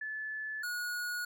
sine / square tone pair in turn, 1733 / 1451.8 Hz, A6 / F#6, -27 / -33 cents, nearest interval minor third, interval 306 cents, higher first, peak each -36 / -35 dBFS, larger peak second, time 0.01-0.63 / 0.63-1.25 s, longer neither, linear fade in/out 5 ms, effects none

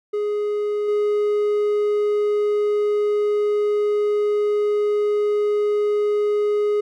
triangle tone with level steps, 416.4 Hz, G#4, 5 cents sharp, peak -18 / -15 dBFS, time 0.13-6.81 s, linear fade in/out 10 ms, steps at 0.88 s, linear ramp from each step 5 ms, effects none

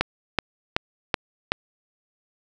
click train, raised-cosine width 0.3 ms, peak -3 dBFS, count 5, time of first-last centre 0.01-1.519 s, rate 2.65 Hz, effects none

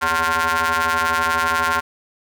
sawtooth ring-modulated tone, 164.81 Hz, E3, in tune, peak -10 dBFS, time 0.01-1.81 s, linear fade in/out 20 ms, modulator 1230 Hz, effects none

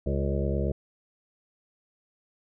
harmonic tone with a mistuned harmonic, 69 Hz, C#2, 7 cents flat, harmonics 1 / 2 / 3 / 5 / 6 / 7 / 8 / 9, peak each -28 / -31 / -33 / -35 / -36 / -36 / -37 / -38 dBFS, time 0.06-0.72 s, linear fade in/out 5 ms, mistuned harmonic 8, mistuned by +30 cents, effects none

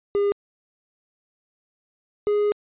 triangle tone pair in turn, 405 / 414.9 Hz, G#4 / G#4, -43 / -2 cents, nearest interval unison, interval 41 cents, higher second, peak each -16 dBFS, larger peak neither, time 0.15-0.32 / 2.27-2.52 s, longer second, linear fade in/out 0 ms, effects resampled to 8000 Hz

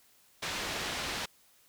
white low-pass noise, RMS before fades -36 dBFS, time 0.42-1.26 s, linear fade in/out 10 ms, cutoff 4000 Hz, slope 12 dB/octave, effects white hiss -64 dBFS RMS until 1.68 s

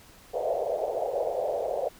pink band-pass noise, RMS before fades -29 dBFS, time 0.33-1.89 s, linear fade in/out 20 ms, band 470 to 700 Hz, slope 48 dB/octave, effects pink hiss -53 dBFS RMS until 1.99 s

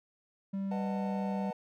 triangle tone, 195.4 Hz, G3, 5 cents flat, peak -30 dBFS, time 0.53-1.51 s, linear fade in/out 10 ms
triangle chord, B dominant seventh, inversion none, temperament just, 493.9 / 617.4 / 740.8 / 889 Hz, B4 / D#5 / F#5 / A5, 0 / -14 / +2 / +18 cents, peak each -40 dBFS, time 0.71-1.53 s, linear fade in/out 5 ms
effects none

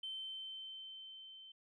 sine tone with level ramp, 3091 Hz, G7, 25 cents flat, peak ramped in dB -40 to -53 dBFS, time 0.03-1.52 s, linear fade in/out 5 ms, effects tanh soft clip ceiling -36 dBFS

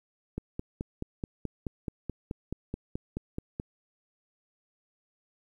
click train, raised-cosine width 3 ms, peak -20 dBFS, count 16, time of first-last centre 0.38-3.599 s, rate 4.66 Hz, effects 10-bit

